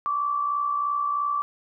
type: tone pair together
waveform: sine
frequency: 1097 / 1160 Hz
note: C#6 / D6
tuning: -18 / -22 cents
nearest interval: minor second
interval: 96 cents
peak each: -32 / -23 dBFS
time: 0.06-1.42 s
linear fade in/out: 0 ms
effects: none